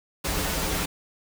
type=noise with comb filter; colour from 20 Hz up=pink; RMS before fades=-27 dBFS; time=0.24-0.86 s; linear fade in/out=10 ms; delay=8.4 ms; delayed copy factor=-0.95; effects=none